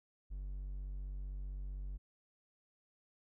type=tone; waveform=triangle; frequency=47.77 Hz; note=G1; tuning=44 cents flat; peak=-38 dBFS; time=0.3-1.98 s; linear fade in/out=20 ms; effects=none